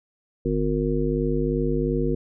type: harmonic tone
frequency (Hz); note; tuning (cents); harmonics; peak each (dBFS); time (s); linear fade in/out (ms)
51.4; G#1; -17; 1 / 3 / 5 / 7 / 9; -27 / -27 / -27 / -27 / -27; 0.45-2.15; 5
effects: none